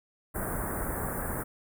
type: band-stop noise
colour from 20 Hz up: pink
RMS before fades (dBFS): -33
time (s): 0.34-1.44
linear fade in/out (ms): 20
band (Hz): 1800 to 8900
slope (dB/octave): 48
effects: none